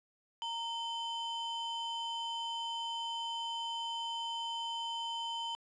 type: ring-modulated tone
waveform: triangle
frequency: 1995 Hz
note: B6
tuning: 17 cents sharp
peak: -31 dBFS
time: 0.42-5.55 s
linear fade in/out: 0 ms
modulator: 1070 Hz
effects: resampled to 22050 Hz + 12-bit